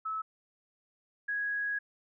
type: tone pair in turn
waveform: sine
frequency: 1300 / 1660 Hz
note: E6 / G#6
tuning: -24 / -1 cents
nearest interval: major third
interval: 423 cents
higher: second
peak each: -32 / -30 dBFS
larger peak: second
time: 0.05-0.22 / 1.28-1.79 s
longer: second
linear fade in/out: 10 ms
effects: none